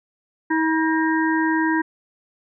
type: harmonic tone with a mistuned harmonic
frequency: 320 Hz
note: D#4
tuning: 49 cents sharp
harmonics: 1 / 3 / 5 / 6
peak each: -19 / -24 / -26 / -27 dBFS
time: 0.5-1.82 s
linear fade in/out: 10 ms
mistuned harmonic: 6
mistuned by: -53 cents
effects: none